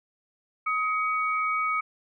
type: tone pair together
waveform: sine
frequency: 1262.2 / 2249 Hz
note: D#6 / C#7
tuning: +24 / +24 cents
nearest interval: minor seventh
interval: 1000 cents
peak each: -25 / -29 dBFS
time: 0.66-1.81 s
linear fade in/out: 10 ms
effects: none